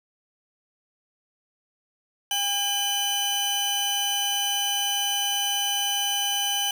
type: tone pair together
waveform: sawtooth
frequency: 807 / 3014 Hz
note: G#5 / F#7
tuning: -50 / +31 cents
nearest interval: octave + major seventh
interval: 2281 cents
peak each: -26 / -21 dBFS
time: 2.31-6.71 s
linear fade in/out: 2 ms
effects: none